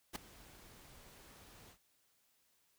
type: noise with ADSR envelope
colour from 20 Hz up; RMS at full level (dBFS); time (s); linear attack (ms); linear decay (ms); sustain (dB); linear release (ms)
pink; -39; 0.13-1.78; 28; 6; -20; 79
effects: white hiss -75 dBFS RMS until 2.78 s

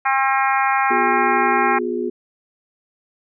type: harmonic tone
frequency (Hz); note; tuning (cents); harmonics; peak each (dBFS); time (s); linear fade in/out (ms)
268.5; C4; +45; 3 / 4 / 5 / 6 / 7 / 8 / 9; -19 / -21 / -23 / -25 / -26 / -27 / -28; 0.05-1.79; 10
type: chord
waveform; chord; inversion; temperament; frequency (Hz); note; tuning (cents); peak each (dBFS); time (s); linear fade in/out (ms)
sine; F diminished; second; equal with one note detuned; 246.9 / 357.6 / 415.3; Cb4 / F4 / Ab4; 0 / +41 / 0; -26 / -23 / -25; 0.9-2.1; 10
effects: none

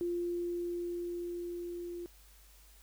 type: tone with level ramp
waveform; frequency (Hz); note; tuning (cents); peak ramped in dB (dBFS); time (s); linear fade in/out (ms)
sine; 348.1; F4; -6; -31 to -39; 0.01-2.06; 0
effects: added 50 Hz sine -58 dBFS peak until 2.82 s + white hiss -62 dBFS RMS until 2.82 s

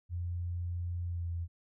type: tone with pitch glide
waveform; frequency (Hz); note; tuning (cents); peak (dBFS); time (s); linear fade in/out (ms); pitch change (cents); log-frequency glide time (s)
sine; 87.31 to 85.22; F2 to F2; 0 to -42; -33; 0.09-1.48; 50; -42; 1.05-1.29
effects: none

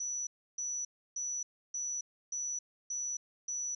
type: tone bursts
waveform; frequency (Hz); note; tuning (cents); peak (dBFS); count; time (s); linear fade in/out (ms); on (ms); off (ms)
sine; 5920; F#8; 0; -34; 7; 0-3.75; 5; 270; 310
effects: none

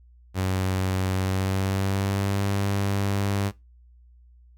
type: tone with pitch glide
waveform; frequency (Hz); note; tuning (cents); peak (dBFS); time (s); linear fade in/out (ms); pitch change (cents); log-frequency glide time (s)
sawtooth; 94 to 99.59; F#2 to G2; +28 to +28; -19; 0.34-3.52; 50; +100; 1.13-2.4
effects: noise-tail reverb RT60 0.2 s tail -19 dB re dry + added 60 Hz sine -50 dBFS peak until 4.57 s

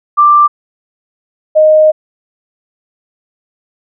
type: tone pair in turn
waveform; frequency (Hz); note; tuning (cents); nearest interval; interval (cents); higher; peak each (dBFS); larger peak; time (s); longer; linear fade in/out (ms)
sine; 1180 / 620; D6 / D#5; +8 / -6; major seventh; 1114; first; -3; neither; 0.17-0.48 / 1.55-1.92; second; 20
effects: none

